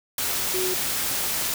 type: tone in noise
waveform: sine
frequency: 370 Hz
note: F#4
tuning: in tune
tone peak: -26 dBFS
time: 0.54-0.74 s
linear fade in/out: 2 ms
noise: white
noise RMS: -26 dBFS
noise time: 0.18-1.54 s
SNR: -3 dB
effects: none